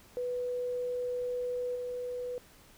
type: tone with level steps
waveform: sine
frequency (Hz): 493.9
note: B4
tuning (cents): 0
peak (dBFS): -31 / -34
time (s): 0.17-2.38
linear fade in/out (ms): 0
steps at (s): 1.75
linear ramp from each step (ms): 10
effects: pink hiss -58 dBFS RMS until 2.77 s